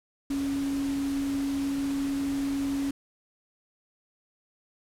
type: tone in noise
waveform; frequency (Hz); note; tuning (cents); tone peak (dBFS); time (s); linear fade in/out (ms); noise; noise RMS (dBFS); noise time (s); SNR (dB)
sine; 277.2; C#4; 0; -26; 0.3-2.91; 5; pink; -41; 0.3-2.91; +12
effects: low-pass 12000 Hz 12 dB/octave